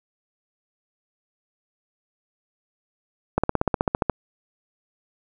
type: slowing click train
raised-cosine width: 1 ms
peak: -5 dBFS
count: 12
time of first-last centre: 3.38-4.097 s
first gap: 56 ms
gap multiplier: 1.03
effects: none